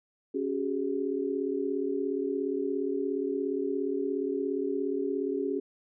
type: chord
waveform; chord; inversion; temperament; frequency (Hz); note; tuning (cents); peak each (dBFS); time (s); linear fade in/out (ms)
sine; C# suspended fourth; none; equal with one note detuned; 277.2 / 378.2 / 415.3; C#4 / F#4 / G#4; 0 / +38 / 0; -32; 0.34-5.6; 10
effects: none